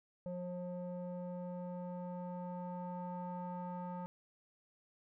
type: tone with low-pass filter sweep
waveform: square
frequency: 178.7 Hz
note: F3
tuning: 40 cents sharp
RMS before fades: -43 dBFS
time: 0.26-4.06 s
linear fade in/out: 0 ms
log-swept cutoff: 600 to 1000 Hz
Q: 4.1
effects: none